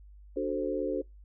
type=chord; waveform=sine; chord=D dominant seventh; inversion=none; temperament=equal; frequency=293.7 / 370 / 440 / 523.3 Hz; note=D4 / F#4 / A4 / C5; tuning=0 / 0 / 0 / 0 cents; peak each=-34 dBFS; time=0.36-1.02 s; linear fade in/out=10 ms; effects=noise-tail reverb RT60 0.2 s tail -25 dB re dry + added 50 Hz sine -49 dBFS peak until 1.24 s